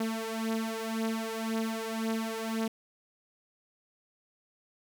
sawtooth beating tone pair, 222.8 / 224.7 Hz, A3 / A3, +22 / +37 cents, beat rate 1.9 Hz, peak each -29 / -31 dBFS, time 0-2.68 s, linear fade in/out 5 ms, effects none

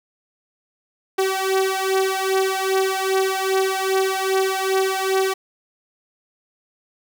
sawtooth beating tone pair, 381.3 / 383.8 Hz, G4 / G4, -48 / -37 cents, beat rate 2.5 Hz, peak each -17 / -18 dBFS, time 1.18-5.34 s, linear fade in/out 10 ms, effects none

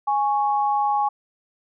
sine tone pair together, 830 / 1107.9 Hz, G#5 / C#6, -1 / -1 cents, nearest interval perfect fourth, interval 500 cents, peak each -19 / -25 dBFS, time 0.07-1.09 s, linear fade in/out 10 ms, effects none

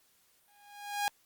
sawtooth tone with exponential growth, 819 Hz, G#5, 24 cents flat, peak -23 dBFS, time 0.48-1.08 s, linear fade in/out 0 ms, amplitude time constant 130 ms, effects white hiss -68 dBFS RMS until 1.25 s + Opus 48 kbps

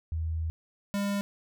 sine / square tone pair in turn, 80.7 / 201.2 Hz, E2 / G3, -36 / +45 cents, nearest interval octave + major third, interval 1581 cents, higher second, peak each -28 dBFS, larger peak neither, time 0.12-0.5 / 0.94-1.21 s, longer first, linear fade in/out 0 ms, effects none

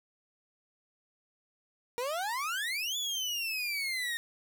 30% pulse exponential two-way sweep, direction up then down, 466.2 to 3491 to 1835 Hz, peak -29 dBFS, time 1.98-4.17 s, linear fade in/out 0 ms, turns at 2.97 s, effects none

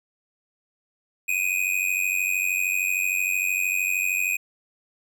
square tone with amplitude modulation, 2489 Hz, D#7, in tune, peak -19 dBFS, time 1.28-4.37 s, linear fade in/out 10 ms, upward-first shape sine, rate 93.1 Hz, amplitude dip 85%, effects none

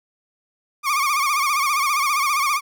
30% pulse tone with vibrato, 1148 Hz, D6, 40 cents flat, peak -15 dBFS, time 0.83-2.61 s, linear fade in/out 50 ms, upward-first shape sine, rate 15 Hz, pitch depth 110 cents each way, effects none

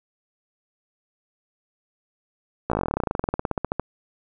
slowing click train, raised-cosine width 1 ms, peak -9 dBFS, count 29, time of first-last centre 2.7-3.796 s, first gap 16 ms, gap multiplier 1.06, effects none

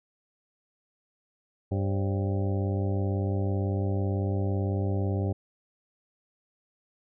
harmonic tone with a mistuned harmonic, 98 Hz, G2, in tune, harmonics 1 / 2 / 3 / 4 / 5 / 6 / 7 / 8, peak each -26 / -34 / -36 / -36 / -40 / -41 / -45 / -44 dBFS, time 1.71-5.33 s, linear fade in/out 10 ms, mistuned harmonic 5, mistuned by +110 cents, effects none

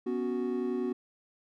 triangle chord, B suspended second, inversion none, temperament equal, 246.9 / 277.2 / 370 Hz, B3 / C#4 / F#4, 0 / 0 / 0 cents, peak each -31 / -35 / -30 dBFS, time 0.06-0.93 s, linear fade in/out 10 ms, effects none

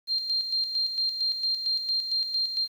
sine tone with tremolo, 4186 Hz, C8, in tune, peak -23 dBFS, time 0.07-2.68 s, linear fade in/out 50 ms, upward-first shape square, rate 4.4 Hz, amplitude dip 55%, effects 9-bit

